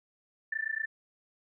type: tone with amplitude modulation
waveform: sine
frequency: 1771 Hz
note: A6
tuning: 11 cents sharp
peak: -27 dBFS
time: 0.52-0.86 s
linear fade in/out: 5 ms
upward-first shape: sine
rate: 28.6 Hz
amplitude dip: 95%
effects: none